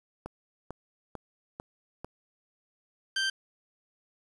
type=click train; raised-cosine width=1 ms; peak=-24 dBFS; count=5; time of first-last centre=0.26-2.046 s; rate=2.24 Hz
type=tone; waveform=20% pulse; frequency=1565 Hz; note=G6; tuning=3 cents flat; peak=-22 dBFS; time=3.16-3.3 s; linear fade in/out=5 ms
effects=resampled to 22050 Hz + 8-bit